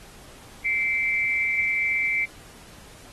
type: tone pair together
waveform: sine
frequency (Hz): 2094 / 2316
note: C7 / D7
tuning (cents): +1 / -25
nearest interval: major second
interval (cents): 174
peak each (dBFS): -24 / -24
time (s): 0.64-2.26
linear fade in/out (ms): 20
effects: pink hiss -48 dBFS RMS until 3.12 s + AAC 32 kbps